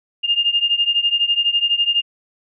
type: beating tone pair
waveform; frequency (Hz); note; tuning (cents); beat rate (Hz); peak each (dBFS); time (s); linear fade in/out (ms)
sine; 2816 / 2828; F7 / F7; +14 / +21; 12; -17 / -19; 0.23-2.02; 20
effects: none